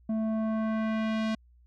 square tone with low-pass filter sweep, 220 Hz, A3, in tune, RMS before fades -29 dBFS, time 0.09-1.35 s, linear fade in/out 5 ms, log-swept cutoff 500 to 4600 Hz, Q 1, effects added 60 Hz sine -56 dBFS peak until 1.66 s

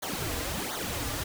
pink noise with flanger, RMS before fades -33 dBFS, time 0.02-1.24 s, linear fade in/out 10 ms, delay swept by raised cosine 0.38 to 5.58 ms, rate 1.4 Hz, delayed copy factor -0.9, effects none

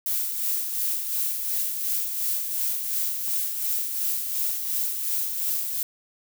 violet noise with tremolo, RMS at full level -25 dBFS, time 0.06-5.83 s, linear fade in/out 2 ms, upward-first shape sine, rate 2.8 Hz, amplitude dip 45%, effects none

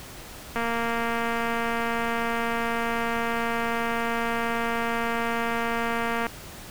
click train, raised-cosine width 0.5 ms, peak -13 dBFS, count 1325, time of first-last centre 0.56-6.267 s, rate 232 Hz, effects pink hiss -42 dBFS RMS until 6.7 s

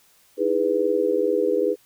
sine chord, E major seventh, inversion third, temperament just, 309 / 329.6 / 412 / 494.4 Hz, D#4 / E4 / G#4 / B4, -12 / 0 / -14 / +2 cents, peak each -28 / -28 / -22 / -22 dBFS, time 0.37-1.76 s, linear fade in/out 50 ms, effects white hiss -58 dBFS RMS until 1.85 s

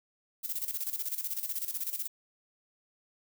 violet noise with tremolo, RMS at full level -33 dBFS, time 0.43-2.08 s, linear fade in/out 20 ms, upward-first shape square, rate 16 Hz, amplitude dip 70%, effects none

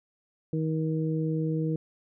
harmonic tone, 158.4 Hz, D#3, 31 cents sharp, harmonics 1 / 2 / 3, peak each -27 / -31 / -34 dBFS, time 0.53-1.76 s, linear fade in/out 2 ms, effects none

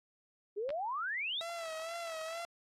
sine exponential sweep, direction up, 390 to 3947 Hz, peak -34 dBFS, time 0.56-1.42 s, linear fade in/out 20 ms
clicks, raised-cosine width 0.3 ms, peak -29 dBFS, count 2, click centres 0.692 / 0.704 s
sawtooth tone with vibrato, 659.3 Hz, E5, in tune, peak -35 dBFS, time 1.41-2.45 s, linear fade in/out 0 ms, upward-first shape sine, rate 2.2 Hz, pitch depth 64 cents each way
effects low-pass 10000 Hz 12 dB/octave + AAC 64 kbps

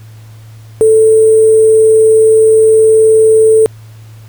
sine tone with sample-and-hold, 440.4 Hz, A4, 2 cents sharp, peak -3 dBFS, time 0.81-3.66 s, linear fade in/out 0 ms, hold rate 8820 Hz, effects added 110 Hz sine -31 dBFS peak until 4.28 s + pink hiss -45 dBFS RMS until 4.28 s

